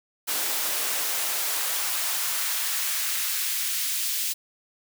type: noise with high-pass filter sweep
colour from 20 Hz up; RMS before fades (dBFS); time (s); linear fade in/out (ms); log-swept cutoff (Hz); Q
white; -27; 0.27-4.34; 20; 310 to 2900; 0.82
effects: none